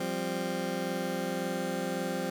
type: chord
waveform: 20% pulse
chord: F suspended second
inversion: none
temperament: just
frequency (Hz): 174.61 / 196.44 / 261.9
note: F3 / G3 / C4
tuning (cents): 0 / +4 / +2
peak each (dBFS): -31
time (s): 0-2.3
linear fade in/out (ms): 5
effects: none